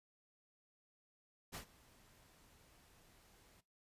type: noise with ADSR envelope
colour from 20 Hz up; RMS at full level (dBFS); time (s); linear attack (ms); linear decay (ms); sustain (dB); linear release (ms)
pink; -45; 1.52-3.61; 28; 100; -22; 10
effects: noise-tail reverb RT60 0.2 s tail -17 dB re dry + resampled to 32000 Hz